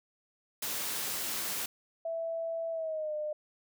white high-pass noise, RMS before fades -35 dBFS, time 0.62-1.66 s, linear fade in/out 5 ms, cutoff 110 Hz, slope 12 dB/octave
sine tone with pitch glide, 660 to 605.2 Hz, E5 to D#5, +2 to -48 cents, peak -32 dBFS, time 2.05-3.33 s, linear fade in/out 5 ms, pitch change -150 cents, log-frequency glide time 2.71-3.14 s
effects none

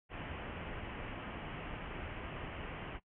pink low-pass noise, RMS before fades -44 dBFS, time 0.09-3 s, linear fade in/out 50 ms, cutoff 3100 Hz, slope 96 dB/octave, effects noise-tail reverb RT60 0.1 s tail -19 dB re dry

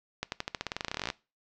accelerating click train, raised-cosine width 0.2 ms, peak -14 dBFS, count 22, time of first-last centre 0.23-1.102 s, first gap 91 ms, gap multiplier 0.91, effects noise-tail reverb RT60 0.3 s tail -21 dB re dry + low-pass 6000 Hz 12 dB/octave

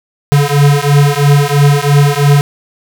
square beating tone pair, 142 / 145 Hz, C#3 / D3, +42 / -22 cents, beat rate 3 Hz, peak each -10 dBFS, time 0.32-2.41 s, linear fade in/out 0 ms, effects none

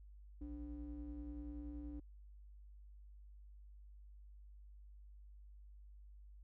triangle ring-modulated tone, 116.54 Hz, A#2, in tune, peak -40 dBFS, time 0.41-2 s, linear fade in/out 5 ms, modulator 177 Hz, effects added 50 Hz sine -55 dBFS peak until 6.43 s

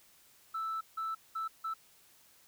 sine tone bursts at uneven times, 1318.5 Hz, E6, in tune, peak -32 dBFS, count 4, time 0.54-0.81 / 0.97-1.15 / 1.35-1.48 / 1.64-1.74 s, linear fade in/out 10 ms, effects tanh soft clip ceiling -31 dBFS + white hiss -63 dBFS RMS until 2.47 s

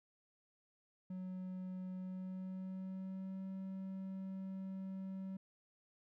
triangle tone with pitch glide, 185 to 190.86 Hz, F#3 to G3, 0 to -46 cents, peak -40 dBFS, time 1.1-5.37 s, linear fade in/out 5 ms, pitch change +54 cents, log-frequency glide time 1.95-3.45 s, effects none

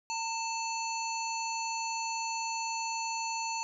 harmonic tone with a mistuned harmonic, 880 Hz, A5, in tune, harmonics 1 / 3 / 5 / 7 / 8, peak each -34 / -39 / -41 / -42 / -43 dBFS, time 0.1-3.63 s, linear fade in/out 0 ms, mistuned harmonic 1, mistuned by +54 cents, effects none

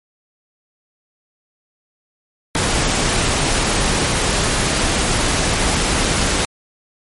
pink noise, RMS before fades -17 dBFS, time 2.55-6.45 s, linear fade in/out 0 ms, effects MP3 48 kbps

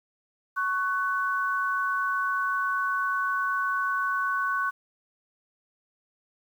sine tone pair together, 1108.7 / 1498 Hz, C#6 / F#6, 0 / +21 cents, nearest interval perfect fourth, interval 521 cents, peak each -27 dBFS, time 0.56-4.71 s, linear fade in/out 20 ms, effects 9-bit

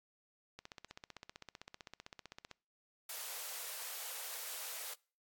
click train, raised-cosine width 0.2 ms, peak -31 dBFS, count 31, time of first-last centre 0.59-2.513 s, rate 15.6 Hz
white high-pass noise, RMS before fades -44 dBFS, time 3.09-4.94 s, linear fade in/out 5 ms, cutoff 440 Hz, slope 96 dB/octave
effects noise-tail reverb RT60 0.4 s tail -25 dB re dry + AAC 64 kbps

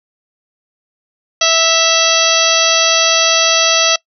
harmonic tone with a mistuned harmonic, 655 Hz, E5, 11 cents flat, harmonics 1 / 2 / 3 / 4 / 5 / 6 / 7 / 8 / 9, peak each -17 / -18 / -22 / -18 / -17 / -19 / -19 / -21 / -16 dBFS, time 1.41-3.96 s, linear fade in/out 5 ms, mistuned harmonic 4, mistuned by +30 cents, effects noise-tail reverb RT60 0.1 s tail -22 dB re dry

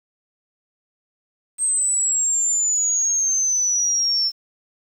sine exponential sweep, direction down, 8372 to 5350 Hz, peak -17 dBFS, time 1.58-4.32 s, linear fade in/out 50 ms, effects 8-bit

